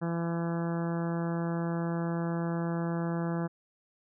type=harmonic tone; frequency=168.5 Hz; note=E3; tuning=38 cents sharp; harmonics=1 / 2 / 3 / 4 / 5 / 6 / 7 / 8 / 9 / 10; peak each=-30 / -36 / -40 / -42 / -44 / -46 / -47 / -48 / -49 / -50 dBFS; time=0.01-3.48 s; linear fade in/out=20 ms; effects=none